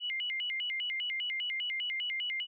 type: tone with vibrato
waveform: sine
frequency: 2489 Hz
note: D#7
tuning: in tune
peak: -32 dBFS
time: 0-2.47 s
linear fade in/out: 50 ms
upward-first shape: square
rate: 5 Hz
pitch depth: 290 cents each way
effects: none